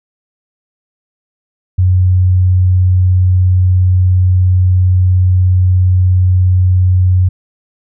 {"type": "tone", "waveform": "sine", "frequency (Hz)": 91.7, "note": "F#2", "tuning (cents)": -15, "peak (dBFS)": -6, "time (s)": [1.78, 7.29], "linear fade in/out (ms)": 10, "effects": []}